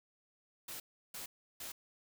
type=noise bursts; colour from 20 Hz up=white; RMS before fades=-45 dBFS; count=3; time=0.68-1.72 s; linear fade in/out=5 ms; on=120 ms; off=340 ms; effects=none